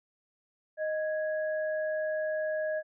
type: tone pair together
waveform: sine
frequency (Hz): 622.3 / 1661.3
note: D#5 / G#6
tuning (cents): 0 / 0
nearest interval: octave + perfect fourth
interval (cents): 1700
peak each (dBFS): -29 / -38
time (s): 0.77-2.83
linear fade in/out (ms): 50
effects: none